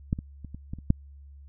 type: clicks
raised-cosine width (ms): 5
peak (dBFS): -12 / -22 / -28 / -27 / -21 / -30 / -7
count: 7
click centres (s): 0.129 / 0.189 / 0.447 / 0.546 / 0.735 / 0.787 / 0.904
effects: added 70 Hz sine -45 dBFS peak until 1.48 s